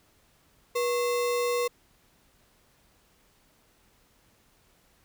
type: tone with sample-and-hold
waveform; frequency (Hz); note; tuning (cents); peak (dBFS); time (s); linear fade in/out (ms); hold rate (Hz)
sine; 484; B4; -35; -24; 0.75-1.68; 10; 1575
effects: pink hiss -64 dBFS RMS until 5.04 s